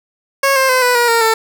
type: tone with pitch steps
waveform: 15% pulse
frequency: 548 / 529.6 / 511.9 / 494.7 / 478.2 / 462.1 / 446.7 Hz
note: C#5 / C5 / C5 / B4 / A#4 / A#4 / A4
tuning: -20 / +21 / -38 / +3 / +44 / -15 / +26 cents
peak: -4 dBFS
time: 0.43-1.34 s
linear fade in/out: 5 ms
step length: 130 ms
effects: none